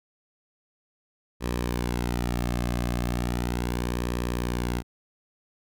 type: tone with flanger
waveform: sawtooth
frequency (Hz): 60.1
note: B1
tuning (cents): -46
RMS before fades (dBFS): -28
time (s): 1.4-4.83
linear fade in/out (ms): 50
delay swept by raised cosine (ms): 1.4 to 2.14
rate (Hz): 0.36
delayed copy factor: -0.5
effects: none